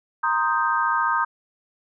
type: chord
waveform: sine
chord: C minor seventh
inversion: third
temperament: equal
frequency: 932.3 / 1046.5 / 1244.5 / 1568 Hz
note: Bb5 / C6 / Eb6 / G6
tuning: 0 / 0 / 0 / 0 cents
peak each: -24 / -27 / -23 / -25 dBFS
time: 0.23-1.25 s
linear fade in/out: 10 ms
effects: none